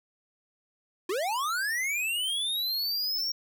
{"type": "linear sweep", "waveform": "square", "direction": "up", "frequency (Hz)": [333.3, 5588], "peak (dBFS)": -28, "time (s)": [1.09, 3.32], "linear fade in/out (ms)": 5, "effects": []}